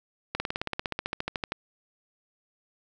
slowing click train, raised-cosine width 0.3 ms, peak -13 dBFS, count 19, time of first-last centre 0.35-1.521 s, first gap 50 ms, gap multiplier 1.03, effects none

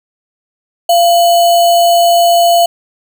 sine tone with sample-and-hold, 688 Hz, F5, 26 cents flat, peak -5 dBFS, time 0.89-2.66 s, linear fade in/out 5 ms, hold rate 3675 Hz, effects none

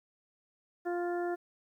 harmonic tone, 350 Hz, F4, 4 cents sharp, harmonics 1 / 2 / 3 / 4 / 5, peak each -32 / -37 / -50 / -45 / -47 dBFS, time 0.85-1.36 s, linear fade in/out 20 ms, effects 11-bit

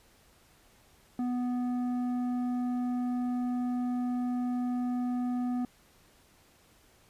sine tone with tanh clipping, 246.9 Hz, B3, in tune, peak -30 dBFS, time 1.19-5.65 s, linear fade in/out 2 ms, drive 9 dB, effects pink hiss -62 dBFS RMS until 7.09 s + resampled to 32000 Hz

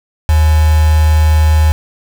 sine tone with quantisation, 77.6 Hz, D#2, 4 cents flat, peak -6 dBFS, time 0.29-1.72 s, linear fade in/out 0 ms, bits 3, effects none

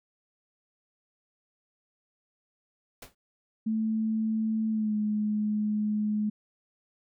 pink noise with exponential decay, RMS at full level -39 dBFS, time 3.02-3.15 s, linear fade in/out 5 ms, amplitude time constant 28 ms
sine tone with pitch glide, 220 to 211.4 Hz, A3 to G#3, 0 to +31 cents, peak -25 dBFS, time 3.66-6.3 s, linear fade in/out 10 ms, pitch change -69 cents, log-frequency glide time 4.7-4.95 s
effects none

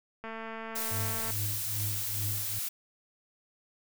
click train, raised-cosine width 0.5 ms, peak -26 dBFS, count 240, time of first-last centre 0.24-1.307 s, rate 224 Hz
blue noise, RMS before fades -34 dBFS, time 0.75-2.69 s, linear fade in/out 10 ms
triangle tone with tremolo, 103.1 Hz, G#2, 12 cents flat, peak -29 dBFS, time 0.91-2.59 s, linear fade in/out 5 ms, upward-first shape triangle, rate 2.4 Hz, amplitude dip 95%
effects none

